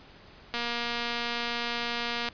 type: click train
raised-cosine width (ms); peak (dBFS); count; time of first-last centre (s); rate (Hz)
0.2; -14; 415; 0.54-2.287; 237
effects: pink hiss -52 dBFS RMS until 2.33 s + resampled to 11025 Hz